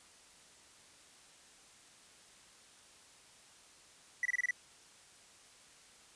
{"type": "tone bursts", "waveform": "triangle", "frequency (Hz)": 1965, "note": "B6", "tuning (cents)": -9, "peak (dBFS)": -28, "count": 6, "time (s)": [4.23, 4.509], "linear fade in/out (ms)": 2, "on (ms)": 24, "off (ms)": 27, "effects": ["white hiss -60 dBFS RMS until 6.15 s", "resampled to 22050 Hz"]}